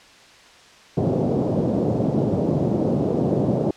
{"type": "band-pass noise", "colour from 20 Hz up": "pink", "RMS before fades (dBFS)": -21, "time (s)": [0.97, 3.71], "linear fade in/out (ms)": 5, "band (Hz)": [120, 590], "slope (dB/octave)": 24, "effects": ["white hiss -48 dBFS RMS until 3.76 s", "low-pass 5000 Hz 12 dB/octave"]}